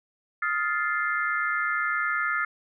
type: chord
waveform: sine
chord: F dominant seventh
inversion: third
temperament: just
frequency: 1257.2 / 1396.9 / 1746.1 / 2095 Hz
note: Eb6 / F6 / A6 / C7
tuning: +18 / 0 / -14 / +2 cents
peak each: -30 / -28 / -29 / -32 dBFS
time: 0.42-2.45 s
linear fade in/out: 5 ms
effects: none